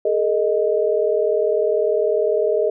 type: chord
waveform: sine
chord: Ab suspended second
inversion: none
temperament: equal with one note detuned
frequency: 415.3 / 455.3 / 622.3 Hz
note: Ab4 / Bb4 / Eb5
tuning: 0 / -41 / 0 cents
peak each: -20 dBFS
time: 0.05-2.7 s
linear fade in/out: 5 ms
effects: none